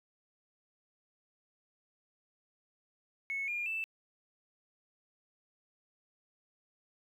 triangle tone with pitch steps, 2200 / 2413 / 2647 Hz, C#7 / D7 / E7, -14 / +46 / +7 cents, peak -30 dBFS, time 3.3-3.84 s, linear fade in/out 0 ms, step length 180 ms, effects tanh soft clip ceiling -31 dBFS

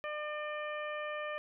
harmonic tone, 600 Hz, D5, 37 cents sharp, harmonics 1 / 2 / 3 / 4 / 5, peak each -39 / -42 / -43 / -46 / -52 dBFS, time 0.04-1.38 s, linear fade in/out 0 ms, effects none

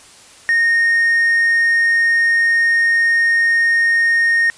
sine tone with hard clipping, 1849 Hz, A#6, 15 cents flat, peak -12 dBFS, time 0.49-4.5 s, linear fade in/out 0 ms, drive 2 dB, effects white hiss -43 dBFS RMS until 4.57 s + resampled to 22050 Hz

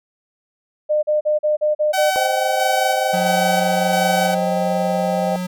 sine tone bursts, 605 Hz, D#5, 49 cents flat, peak -14 dBFS, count 7, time 0.89-2.11 s, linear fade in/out 20 ms, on 140 ms, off 40 ms
sawtooth tone with tremolo, 759 Hz, F#5, 44 cents sharp, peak -14 dBFS, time 1.93-4.35 s, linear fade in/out 10 ms, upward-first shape square, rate 1.5 Hz, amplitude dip 30%
sine chord, C minor, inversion none, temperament equal, 523.3 / 622.3 / 784 Hz, C5 / Eb5 / G5, 0 / 0 / 0 cents, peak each -23 / -22 / -22 dBFS, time 2.16-5.36 s, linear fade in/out 0 ms
square tone, 181.5 Hz, F#3, 33 cents flat, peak -23 dBFS, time 3.13-5.47 s, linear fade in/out 10 ms
effects none

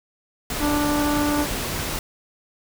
pink noise, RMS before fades -27 dBFS, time 0.5-1.99 s, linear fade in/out 2 ms
harmonic tone, 293.7 Hz, D4, in tune, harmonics 1 / 2 / 3 / 4 / 5, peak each -21 / -29 / -29 / -31 / -34 dBFS, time 0.59-1.47 s, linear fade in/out 50 ms
effects none

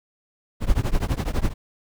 brown noise with tremolo, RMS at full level -17 dBFS, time 0.6-1.54 s, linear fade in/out 50 ms, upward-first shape triangle, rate 12 Hz, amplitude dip 100%, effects none

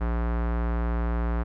square tone with low-pass filter, 58.27 Hz, A#1, in tune, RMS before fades -26 dBFS, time 0-1.44 s, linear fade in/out 20 ms, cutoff 1400 Hz, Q 1.5, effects none

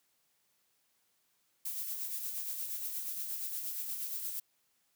violet noise with tremolo, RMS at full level -37 dBFS, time 1.65-4.4 s, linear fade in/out 5 ms, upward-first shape sine, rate 8.5 Hz, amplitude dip 40%, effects white hiss -75 dBFS RMS until 4.95 s + high-pass 80 Hz 12 dB/octave

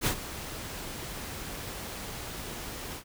pink noise with ADSR envelope, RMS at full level -25 dBFS, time 0.01-3.04 s, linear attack 53 ms, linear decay 82 ms, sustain -14 dB, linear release 82 ms, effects none

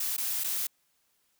blue noise with dropouts, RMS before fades -31 dBFS, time 0-0.67 s, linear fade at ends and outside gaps 5 ms, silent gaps 0.167-0.179 / 0.438-0.442 s, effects white hiss -72 dBFS RMS until 1.39 s

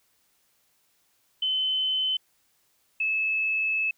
sine tone pair in turn, 3050 / 2603 Hz, G7 / E7, -48 / -22 cents, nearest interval minor third, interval 274 cents, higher first, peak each -23 dBFS, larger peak neither, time 1.42-2.17 / 3-3.91 s, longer second, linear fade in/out 5 ms, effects white hiss -68 dBFS RMS until 3.97 s

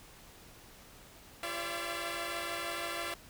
10% pulse tone cluster, 340.7 / 398.2 / 535 / 581 / 675 Hz, F4 / G4 / C5 / D5 / E5, -43 / +27 / +38 / -19 / +41 cents, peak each -33 / -40 / -37 / -33 / -32 dBFS, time 1.43-3.14 s, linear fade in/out 2 ms, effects pink hiss -55 dBFS RMS until 3.29 s

